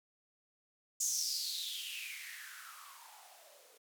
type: noise with band-pass filter sweep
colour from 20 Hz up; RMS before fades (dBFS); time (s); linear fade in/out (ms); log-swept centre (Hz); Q
violet; -42; 1-3.78; 10; 6800 to 460; 7.3
effects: none